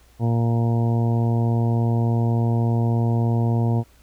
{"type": "harmonic tone", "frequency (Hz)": 116.54, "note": "A#2", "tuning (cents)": 0, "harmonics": [1, 2, 3, 4, 5, 6, 7, 8], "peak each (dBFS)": [-18, -25, -31, -33, -38, -34, -39, -37], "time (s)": [0.19, 3.84], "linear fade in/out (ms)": 50, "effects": ["added 60 Hz sine -54 dBFS peak until 4.02 s", "pink hiss -57 dBFS RMS until 4.02 s"]}